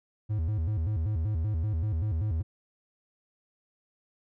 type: tone with vibrato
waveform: triangle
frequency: 92.5 Hz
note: F#2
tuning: in tune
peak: -24 dBFS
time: 0.29-2.43 s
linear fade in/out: 20 ms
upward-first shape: square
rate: 5.2 Hz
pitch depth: 250 cents each way
effects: none